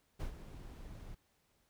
brown noise with ADSR envelope, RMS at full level -38 dBFS, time 0.19-1.15 s, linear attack 16 ms, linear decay 110 ms, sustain -11 dB, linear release 10 ms, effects pink hiss -75 dBFS RMS until 1.69 s

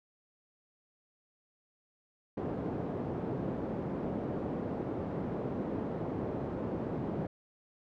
pink band-pass noise, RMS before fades -36 dBFS, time 2.37-7.27 s, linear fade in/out 5 ms, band 150 to 520 Hz, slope 12 dB/octave, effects none

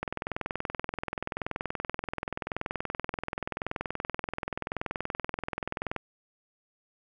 click train, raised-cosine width 0.5 ms, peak -16 dBFS, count 125, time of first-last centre 0.03-5.963 s, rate 20.9 Hz, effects none

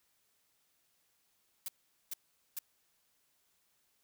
blue noise bursts, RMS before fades -39 dBFS, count 3, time 1.66-2.589 s, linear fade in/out 2 ms, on 23 ms, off 430 ms, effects white hiss -75 dBFS RMS until 4.03 s

